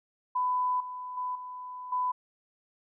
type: tone with level steps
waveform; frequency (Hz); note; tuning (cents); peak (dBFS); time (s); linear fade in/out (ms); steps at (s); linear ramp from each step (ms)
sine; 1000; B5; +21; -25 / -36 / -30 / -38 / -26; 0.35-2.12; 10; 0.8 / 1.17 / 1.35 / 1.92; 5
effects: none